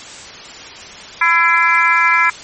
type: harmonic tone with a mistuned harmonic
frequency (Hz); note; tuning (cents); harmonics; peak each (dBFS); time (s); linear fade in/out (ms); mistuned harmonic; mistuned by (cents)
334.8; E4; +27; 3 / 4 / 5 / 6 / 7; -16 / -16 / -16 / -16 / -16; 1.21-2.3; 5; 6; +47
effects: white hiss -33 dBFS RMS until 2.43 s + MP3 32 kbps